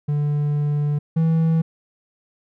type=tone pair in turn; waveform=triangle; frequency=146.9 / 162.52 Hz; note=D3 / E3; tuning=+1 / -24 cents; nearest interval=major second; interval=175 cents; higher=second; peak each=-16 / -13 dBFS; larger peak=second; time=0.08-0.99 / 1.16-1.62 s; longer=first; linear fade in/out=10 ms; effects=none